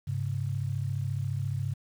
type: tone pair together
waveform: sine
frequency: 101.1 / 135.53 Hz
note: G#2 / C#3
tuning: -46 / -39 cents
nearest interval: perfect fourth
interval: 507 cents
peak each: -31 / -31 dBFS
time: 0.07-1.74 s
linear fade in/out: 10 ms
effects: 9-bit